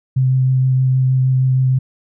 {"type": "tone with vibrato", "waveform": "sine", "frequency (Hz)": 130.1, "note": "C3", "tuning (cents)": -9, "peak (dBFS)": -11, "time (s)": [0.16, 1.79], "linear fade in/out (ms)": 10, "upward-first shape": "triangle", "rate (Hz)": 6.4, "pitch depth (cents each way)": 13, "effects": []}